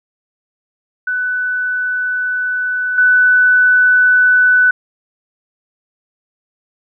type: tone with level steps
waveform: sine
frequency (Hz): 1495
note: F#6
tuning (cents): +17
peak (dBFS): -15 / -7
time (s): 1.07-4.71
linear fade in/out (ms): 5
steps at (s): 2.98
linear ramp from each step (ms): 2
effects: none